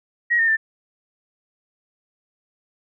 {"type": "tone with pitch steps", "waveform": "sine", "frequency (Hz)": [1897, 1825, 1779], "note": ["A#6", "A#6", "A6"], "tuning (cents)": [30, -37, 19], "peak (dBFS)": -15, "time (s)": [0.3, 0.57], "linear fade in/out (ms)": 20, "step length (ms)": 90, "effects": []}